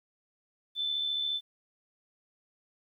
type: tone with amplitude modulation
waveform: sine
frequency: 3522 Hz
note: A7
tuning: 1 cent sharp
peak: -27 dBFS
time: 0.75-1.41 s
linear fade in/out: 50 ms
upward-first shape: sine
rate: 74.3 Hz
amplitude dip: 40%
effects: 11-bit